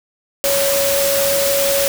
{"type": "tone in noise", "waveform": "sine", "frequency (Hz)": 557, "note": "C#5", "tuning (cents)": 8, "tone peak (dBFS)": -16, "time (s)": [0.44, 1.88], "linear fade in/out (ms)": 0, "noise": "white", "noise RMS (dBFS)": -19, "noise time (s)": [0.44, 1.88], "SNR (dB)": 0, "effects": []}